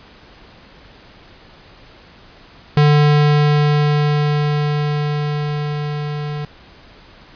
square tone with level ramp, 148.1 Hz, D3, 15 cents sharp, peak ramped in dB -9 to -23 dBFS, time 2.77-6.45 s, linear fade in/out 2 ms, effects pink hiss -44 dBFS RMS until 7.35 s + resampled to 11025 Hz

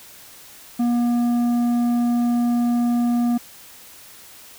sine tone with tanh clipping, 239.4 Hz, A#3, 46 cents sharp, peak -18 dBFS, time 0.79-3.38 s, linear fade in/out 10 ms, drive 8 dB, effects white hiss -44 dBFS RMS until 4.58 s

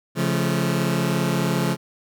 sawtooth chord, Db augmented, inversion none, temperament just, 138.59 / 173.24 / 216.5 Hz, Db3 / F3 / A3, 0 / -14 / -28 cents, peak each -20 / -19 / -22 dBFS, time 0.15-1.77 s, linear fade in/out 50 ms, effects none

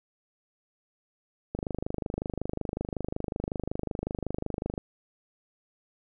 click train, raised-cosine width 2 ms, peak -17 dBFS, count 83, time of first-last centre 1.55-4.778 s, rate 25.4 Hz, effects none

